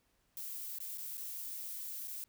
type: noise with dropouts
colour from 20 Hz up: violet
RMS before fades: -43 dBFS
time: 0.37-2.24 s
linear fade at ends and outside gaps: 0 ms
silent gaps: 0.786-0.803 / 0.974-0.982 / 1.171-1.178 / 2.074-2.08 s
effects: pink hiss -75 dBFS RMS until 2.28 s